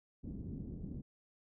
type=low-pass noise; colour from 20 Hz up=white; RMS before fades=-44 dBFS; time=0.23-1.02 s; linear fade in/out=20 ms; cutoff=260 Hz; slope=24 dB/octave; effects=none